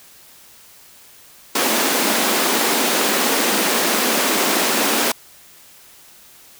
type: high-pass noise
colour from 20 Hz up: pink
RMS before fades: -18 dBFS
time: 1.55-5.12 s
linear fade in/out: 5 ms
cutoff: 210 Hz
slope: 48 dB/octave
effects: white hiss -46 dBFS RMS until 6.59 s